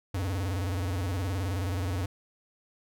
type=tone with vibrato; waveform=square; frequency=92.5 Hz; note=F#2; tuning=in tune; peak=-29 dBFS; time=0.14-2.06 s; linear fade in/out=5 ms; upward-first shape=square; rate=19 Hz; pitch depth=120 cents each way; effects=none

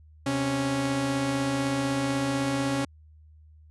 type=tone pair together; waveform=sawtooth; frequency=130.31 / 276.6 Hz; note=C3 / C#4; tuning=-7 / -4 cents; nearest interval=octave + minor second; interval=1303 cents; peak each=-27 / -22 dBFS; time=0.26-2.85 s; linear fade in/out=5 ms; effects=added 77 Hz sine -50 dBFS peak until 3.7 s + resampled to 24000 Hz

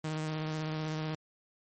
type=tone with vibrato; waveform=sawtooth; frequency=155.9 Hz; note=D#3; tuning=4 cents sharp; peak=-29 dBFS; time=0.04-1.15 s; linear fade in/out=5 ms; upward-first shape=sine; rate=16 Hz; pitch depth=17 cents each way; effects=MP3 32 kbps

